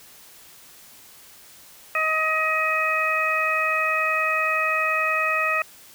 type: harmonic tone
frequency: 631 Hz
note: D#5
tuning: 24 cents sharp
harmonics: 1 / 2 / 3 / 4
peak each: -29 / -24 / -26 / -24 dBFS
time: 1.95-5.62 s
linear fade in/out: 2 ms
effects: white hiss -48 dBFS RMS until 5.94 s